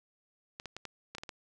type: clicks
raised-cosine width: 0.2 ms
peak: -24 dBFS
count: 8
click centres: 0.599 / 0.657 / 0.766 / 0.853 / 1.15 / 1.183 / 1.235 / 1.292 s
effects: none